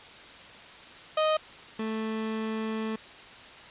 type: tone pair in turn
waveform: 30% pulse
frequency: 622.3 / 220 Hz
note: D#5 / A3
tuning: 0 / 0 cents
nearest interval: octave + tritone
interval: 1800 cents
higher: first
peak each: -20 / -27 dBFS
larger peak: first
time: 1.17-1.37 / 1.79-2.96 s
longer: second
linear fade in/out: 5 ms
effects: white hiss -47 dBFS RMS until 3.7 s + resampled to 8000 Hz